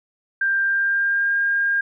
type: tone with pitch glide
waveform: sine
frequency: 1586 to 1611.9 Hz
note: G6 to G6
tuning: +20 to +48 cents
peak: -17 dBFS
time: 0.41-1.81 s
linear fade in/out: 5 ms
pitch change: +28 cents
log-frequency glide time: 0.61-1.36 s
effects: none